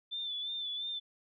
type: tone with vibrato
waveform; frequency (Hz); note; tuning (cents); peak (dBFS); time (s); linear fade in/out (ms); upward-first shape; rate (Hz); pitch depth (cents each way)
sine; 3520; A7; 0; -35; 0.11-1; 20; sine; 2.9; 47
effects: none